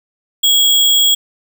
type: tone with sample-and-hold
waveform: sine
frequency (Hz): 3322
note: G#7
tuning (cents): 0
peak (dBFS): -8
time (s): 0.43-1.15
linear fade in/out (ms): 10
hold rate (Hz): 11025
effects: none